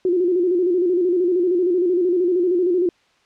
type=tone with vibrato; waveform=sine; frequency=357.1 Hz; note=F4; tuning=39 cents sharp; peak=-15 dBFS; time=0.05-2.89 s; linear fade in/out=2 ms; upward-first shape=square; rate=13 Hz; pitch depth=62 cents each way; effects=white hiss -59 dBFS RMS until 3.25 s + low-pass 4000 Hz 12 dB/octave